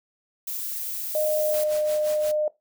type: noise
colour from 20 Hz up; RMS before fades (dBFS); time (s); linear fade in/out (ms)
violet; -31; 0.47-1.64; 5
type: tone with pitch glide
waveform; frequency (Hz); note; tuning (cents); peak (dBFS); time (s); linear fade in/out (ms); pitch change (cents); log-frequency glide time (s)
sine; 613 to 607.4; D#5 to D#5; -26 to -42; -21; 1.15-2.48; 2; -16; 1.26-1.77
type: noise with tremolo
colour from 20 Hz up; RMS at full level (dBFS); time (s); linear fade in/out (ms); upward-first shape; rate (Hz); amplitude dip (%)
white; -36; 1.53-2.32; 10; sine; 5.7; 75
effects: noise-tail reverb RT60 0.2 s tail -19 dB re dry